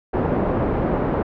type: low-pass noise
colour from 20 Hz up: white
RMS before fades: -21 dBFS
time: 0.13-1.23 s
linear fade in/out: 10 ms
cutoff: 550 Hz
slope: 12 dB/octave
effects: low-pass 2000 Hz 12 dB/octave

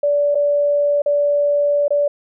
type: tone with dropouts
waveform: sine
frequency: 579 Hz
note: D5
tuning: 25 cents flat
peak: -13 dBFS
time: 0.03-2.08 s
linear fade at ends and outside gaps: 5 ms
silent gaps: 0.347-0.353 / 1.02-1.06 / 1.881-1.905 s
effects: none

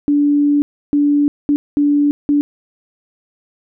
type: tone bursts at uneven times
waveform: sine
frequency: 290 Hz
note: D4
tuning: 22 cents flat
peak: -10 dBFS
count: 5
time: 0.08-0.62 / 0.93-1.28 / 1.49-1.56 / 1.77-2.11 / 2.29-2.41 s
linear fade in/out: 0 ms
effects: none

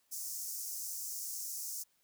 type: high-pass noise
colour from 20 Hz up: pink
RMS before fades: -41 dBFS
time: 0.11-1.84 s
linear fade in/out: 20 ms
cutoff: 5500 Hz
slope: 48 dB/octave
effects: white hiss -74 dBFS RMS until 2.03 s

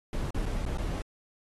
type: noise with dropouts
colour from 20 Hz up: brown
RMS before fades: -31 dBFS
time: 0.13-1.02 s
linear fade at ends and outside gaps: 1 ms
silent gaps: 0.306-0.345 / 0.457-0.461 / 0.653-0.663 / 0.774-0.783 s
effects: AAC 32 kbps

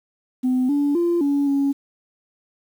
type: tone with pitch steps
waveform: sine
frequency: 254.5 / 287.1 / 344.3 / 283.6 / 278.6 Hz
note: C4 / D4 / F4 / C#4 / C#4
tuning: -48 / -39 / -25 / +40 / +9 cents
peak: -15 dBFS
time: 0.43-1.73 s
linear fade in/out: 20 ms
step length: 260 ms
effects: tanh soft clip ceiling -14 dBFS + 8-bit

